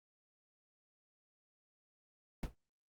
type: noise with exponential decay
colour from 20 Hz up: brown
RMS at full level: -34 dBFS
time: 2.43-2.55 s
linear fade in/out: 2 ms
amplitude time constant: 26 ms
effects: Opus 48 kbps